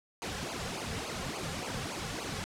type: noise with flanger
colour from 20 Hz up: pink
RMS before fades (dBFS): -37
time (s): 0.22-2.44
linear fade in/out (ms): 0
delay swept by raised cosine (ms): 0.53 to 3.33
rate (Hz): 3.5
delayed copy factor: -1
effects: low-pass 8000 Hz 12 dB/octave